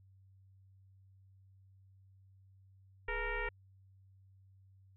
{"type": "tone with frequency modulation", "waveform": "sine", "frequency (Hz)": 945, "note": "A#5", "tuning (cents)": 23, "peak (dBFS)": -34, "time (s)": [3.08, 3.49], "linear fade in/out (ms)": 5, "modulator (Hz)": 455, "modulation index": 3.1, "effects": ["added 96 Hz sine -60 dBFS peak until 4.96 s"]}